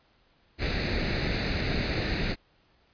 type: noise with comb filter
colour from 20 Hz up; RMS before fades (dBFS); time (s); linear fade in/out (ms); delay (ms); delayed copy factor
pink; -28; 0.58-2.36; 50; 0.47; +0.65
effects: pink hiss -65 dBFS RMS until 2.93 s + resampled to 11025 Hz